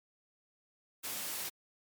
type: high-pass noise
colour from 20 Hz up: white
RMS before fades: -39 dBFS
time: 1.03-1.5 s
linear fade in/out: 20 ms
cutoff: 100 Hz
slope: 12 dB/octave
effects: MP3 96 kbps